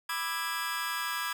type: chord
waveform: sawtooth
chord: E dominant seventh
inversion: second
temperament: just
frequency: 988.9 / 1186.7 / 1318.5 / 1648.1 Hz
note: B5 / D6 / E6 / G#6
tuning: +2 / +18 / 0 / -14 cents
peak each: -34 / -34 / -35 / -31 dBFS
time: 0.09-1.33 s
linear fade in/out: 5 ms
effects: none